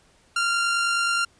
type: tone with amplitude modulation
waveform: sawtooth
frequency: 1388 Hz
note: F6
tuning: 11 cents flat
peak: -16 dBFS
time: 0.36-1.25 s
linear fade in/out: 5 ms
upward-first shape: sine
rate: 49.5 Hz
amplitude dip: 25%
effects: pink hiss -59 dBFS RMS until 1.39 s + resampled to 22050 Hz